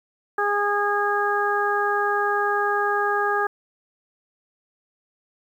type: harmonic tone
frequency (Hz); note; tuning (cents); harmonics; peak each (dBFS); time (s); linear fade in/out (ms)
410; G#4; -22; 1 / 2 / 3 / 4; -25 / -25 / -25 / -25; 0.38-3.47; 5
effects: 9-bit